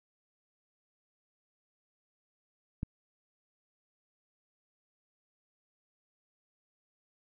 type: click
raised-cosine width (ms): 5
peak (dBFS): -21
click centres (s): 2.831
effects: none